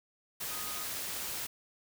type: tone in noise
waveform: sine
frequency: 1246 Hz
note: D#6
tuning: 2 cents sharp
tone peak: -46 dBFS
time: 0.5-0.84 s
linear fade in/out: 10 ms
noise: white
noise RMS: -38 dBFS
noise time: 0.4-1.47 s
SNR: -11 dB
effects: none